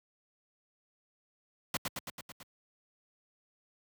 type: noise with echo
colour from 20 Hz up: pink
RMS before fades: -32 dBFS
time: 1.74-1.77 s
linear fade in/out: 2 ms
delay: 110 ms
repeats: 6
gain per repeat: -3 dB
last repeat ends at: 2.43 s
effects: high-pass 100 Hz 12 dB/octave